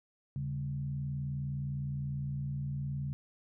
sine tone with frequency modulation, 138.59 Hz, C#3, in tune, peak -33 dBFS, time 0.36-3.13 s, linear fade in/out 0 ms, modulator 59.5 Hz, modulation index 0.6, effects none

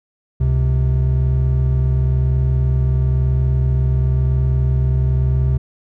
triangle tone pair together, 68.71 / 129.7 Hz, C#2 / C3, -15 / -15 cents, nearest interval major seventh, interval 1100 cents, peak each -14 dBFS, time 0.4-5.58 s, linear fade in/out 10 ms, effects none

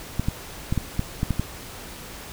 clicks, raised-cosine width 5 ms, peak -10 dBFS, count 8, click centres 0.196 / 0.285 / 0.725 / 0.777 / 0.994 / 1.231 / 1.307 / 1.396 s, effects pink hiss -39 dBFS RMS until 2.32 s

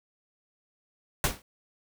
pink noise with exponential decay, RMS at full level -21 dBFS, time 1.24-1.42 s, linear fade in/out 2 ms, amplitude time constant 39 ms, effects none

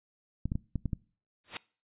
clicks, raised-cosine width 5 ms, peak -19 dBFS, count 6, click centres 0.456 / 0.519 / 0.555 / 0.757 / 0.857 / 0.932 s
white noise with exponential growth, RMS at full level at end -29 dBFS, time 1.44-1.57 s, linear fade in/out 1 ms, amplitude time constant 27 ms
effects noise-tail reverb RT60 0.4 s tail -23 dB re dry + resampled to 8000 Hz

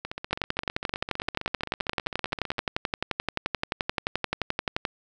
two click trains, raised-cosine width 0.3 ms, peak -9 / -17 dBFS, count 53 / 40, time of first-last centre 0.33-4.852 / 0.05-2.582 s, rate 11.5 / 15.4 Hz, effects none

